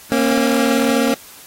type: tone pair together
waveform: 25% pulse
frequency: 233.1 / 272 Hz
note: A#3 / C#4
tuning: 0 / -33 cents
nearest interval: minor third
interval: 267 cents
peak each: -13 dBFS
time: 0.12-1.14 s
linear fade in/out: 0 ms
effects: white hiss -41 dBFS RMS until 1.46 s + AAC 48 kbps